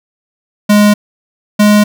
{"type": "tone pair in turn", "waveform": "square", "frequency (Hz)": [207.7, 208.6], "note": ["G#3", "G#3"], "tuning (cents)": [0, 8], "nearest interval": "unison", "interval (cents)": 8, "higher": "second", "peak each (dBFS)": -5, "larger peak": "neither", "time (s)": [[0.69, 0.94], [1.59, 1.84]], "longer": "neither", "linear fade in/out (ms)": 10, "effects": []}